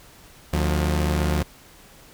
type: tone pair together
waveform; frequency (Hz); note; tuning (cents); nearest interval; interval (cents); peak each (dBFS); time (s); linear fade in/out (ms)
sawtooth; 74.9 / 178.14; D2 / F3; +35 / +35; octave + minor third; 1500; -17 / -22; 0.53-1.43; 5
effects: pink hiss -49 dBFS RMS until 2.13 s